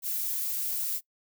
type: noise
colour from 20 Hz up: violet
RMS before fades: -31 dBFS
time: 0.02-1.01 s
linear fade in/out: 50 ms
effects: noise-tail reverb RT60 0.1 s tail -21 dB re dry